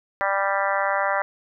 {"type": "harmonic tone", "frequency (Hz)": 196.8, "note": "G3", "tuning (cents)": 7, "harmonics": [3, 4, 5, 6, 7, 8, 9, 10], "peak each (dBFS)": [-26, -27, -28, -29, -29, -30, -31, -31], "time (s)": [0.21, 1.22], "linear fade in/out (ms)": 0, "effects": []}